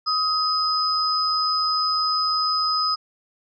sine tone pair together, 1264 / 5033 Hz, D#6 / D#8, +27 / +19 cents, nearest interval 2 octaves, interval 2392 cents, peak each -22 dBFS, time 0.06-2.96 s, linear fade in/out 20 ms, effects none

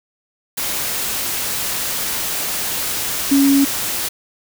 sine tone in noise, 277.2 Hz, C#4, in tune, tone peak -10 dBFS, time 3.31-3.65 s, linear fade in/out 10 ms, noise white, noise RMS -22 dBFS, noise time 0.57-4.09 s, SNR +9 dB, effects none

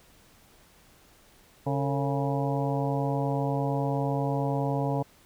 harmonic tone with a mistuned harmonic, 138.59 Hz, C#3, in tune, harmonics 1 / 2 / 3 / 4 / 5 / 6 / 7, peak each -28 / -32 / -34 / -34 / -35 / -36 / -38 dBFS, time 1.66-5.03 s, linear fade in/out 10 ms, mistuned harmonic 3, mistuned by +120 cents, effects pink hiss -58 dBFS RMS until 5.25 s

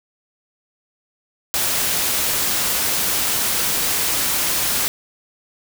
white noise, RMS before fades -20 dBFS, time 1.54-4.88 s, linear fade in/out 0 ms, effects none

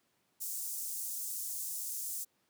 pink high-pass noise, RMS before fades -39 dBFS, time 0.4-2.25 s, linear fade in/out 20 ms, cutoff 7100 Hz, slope 24 dB/octave, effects pink hiss -75 dBFS RMS until 2.49 s + high-pass 150 Hz 12 dB/octave

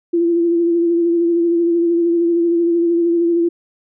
sine tone with vibrato, 340 Hz, F4, 46 cents flat, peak -12 dBFS, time 0.13-3.49 s, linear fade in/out 10 ms, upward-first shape sine, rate 13 Hz, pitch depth 28 cents each way, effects none

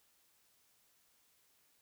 silence, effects white hiss -72 dBFS RMS until 1.81 s

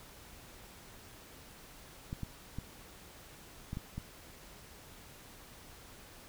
clicks, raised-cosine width 5 ms, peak -26 dBFS, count 6, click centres 2.129 / 2.233 / 2.586 / 3.731 / 3.771 / 3.98 s, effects pink hiss -54 dBFS RMS until 6.28 s

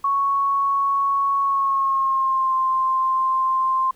sine tone with pitch glide, 1108.7 to 1048.9 Hz, C#6 to C6, 0 to +4 cents, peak -17 dBFS, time 0.04-3.91 s, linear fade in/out 5 ms, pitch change -96 cents, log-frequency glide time 1.41-2.57 s, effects pink hiss -56 dBFS RMS until 3.95 s

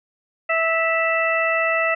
harmonic tone with a mistuned harmonic, 655 Hz, E5, 11 cents flat, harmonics 1 / 2 / 3 / 4, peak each -22 / -24 / -22 / -24 dBFS, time 0.49-1.95 s, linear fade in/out 10 ms, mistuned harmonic 4, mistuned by +20 cents, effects none

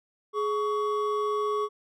triangle tone pair together, 420 / 1121.3 Hz, G#4 / C#6, +19 / +20 cents, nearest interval octave + perfect fourth, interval 1701 cents, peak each -25 / -27 dBFS, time 0.33-1.69 s, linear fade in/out 50 ms, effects none

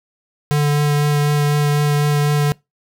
square tone with vibrato, 146.83 Hz, D3, in tune, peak -14 dBFS, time 0.51-2.52 s, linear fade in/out 0 ms, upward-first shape triangle, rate 4 Hz, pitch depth 13 cents each way, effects noise-tail reverb RT60 0.2 s tail -24 dB re dry

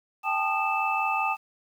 sine tone cluster, 786 / 871 / 1225 / 2636 Hz, G5 / A5 / D#6 / E7, +4 / -18 / -27 / -1 cents, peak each -29 dBFS, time 0.23-1.37 s, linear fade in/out 50 ms, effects 9-bit

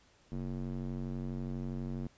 square tone with band-pass filter, 46.13 Hz, F#1, 4 cents flat, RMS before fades -38 dBFS, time 0.32-2.07 s, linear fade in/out 0 ms, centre 210 Hz, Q 1.5, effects pink hiss -65 dBFS RMS until 2.17 s + resampled to 16000 Hz

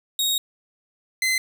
sawtooth tone pair in turn, 3761 / 2055 Hz, A#7 / C7, +15 / -32 cents, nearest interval minor seventh, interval 1047 cents, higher first, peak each -17 / -16 dBFS, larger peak second, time 0.19-0.38 / 1.22-1.38 s, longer first, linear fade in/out 2 ms, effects none

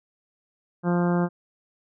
harmonic tone, 175 Hz, F3, 4 cents sharp, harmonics 1 / 2 / 3 / 4 / 5 / 6 / 7 / 8 / 9, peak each -21 / -27 / -31 / -33 / -35 / -37 / -38 / -39 / -40 dBFS, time 0.83-1.29 s, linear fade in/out 50 ms, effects none

